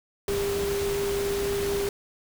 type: tone in noise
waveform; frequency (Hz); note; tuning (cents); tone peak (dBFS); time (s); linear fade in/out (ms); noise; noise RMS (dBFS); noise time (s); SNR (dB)
sine; 400.5; G4; +37; -25; 0.28-1.89; 2; pink; -33; 0.28-1.89; +5
effects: none